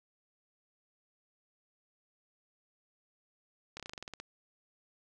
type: slowing click train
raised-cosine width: 0.2 ms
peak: -25 dBFS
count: 11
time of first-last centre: 3.77-4.2 s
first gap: 27 ms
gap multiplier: 1.1
effects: none